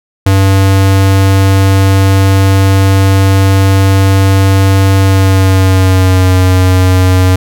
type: tone with pitch glide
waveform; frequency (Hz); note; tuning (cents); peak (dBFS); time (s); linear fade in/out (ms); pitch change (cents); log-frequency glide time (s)
square; 96.8 to 92.48; G2 to F#2; -21 to 0; -5; 0.26-7.36; 5; -79; 4.98-6.32
effects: none